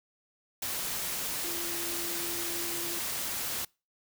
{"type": "tone in noise", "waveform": "sine", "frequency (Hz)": 341.7, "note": "F4", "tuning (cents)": -38, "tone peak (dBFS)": -41, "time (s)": [1.44, 2.99], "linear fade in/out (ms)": 5, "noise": "white", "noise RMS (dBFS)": -34, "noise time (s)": [0.62, 3.65], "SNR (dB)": -10, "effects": ["noise-tail reverb RT60 0.3 s tail -26 dB re dry"]}